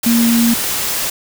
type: tone in noise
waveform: sine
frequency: 233.1 Hz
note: A#3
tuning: in tune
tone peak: -10 dBFS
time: 0.06-0.54 s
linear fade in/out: 5 ms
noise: white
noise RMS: -19 dBFS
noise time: 0.03-1.1 s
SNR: +6 dB
effects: none